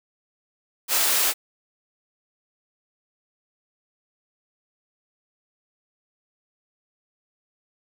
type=high-pass noise; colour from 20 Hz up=white; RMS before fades=-21 dBFS; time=0.88-1.34 s; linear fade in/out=50 ms; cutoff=410 Hz; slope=12 dB/octave; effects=none